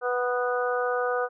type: harmonic tone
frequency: 246.9 Hz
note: B3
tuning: in tune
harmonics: 2 / 3 / 4 / 5 / 6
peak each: -26 / -31 / -38 / -31 / -32 dBFS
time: 0.01-1.29 s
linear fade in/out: 50 ms
effects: none